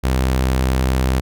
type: tone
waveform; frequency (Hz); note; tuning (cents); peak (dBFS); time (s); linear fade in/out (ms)
sawtooth; 64.7; C2; -19; -11; 0.03-1.21; 20
effects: none